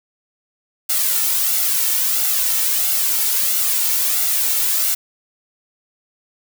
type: noise with flanger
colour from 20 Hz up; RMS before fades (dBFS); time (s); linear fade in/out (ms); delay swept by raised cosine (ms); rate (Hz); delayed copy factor
blue; -18; 0.89-4.95; 10; 1.4 to 2.25; 1.5; +0.55
effects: none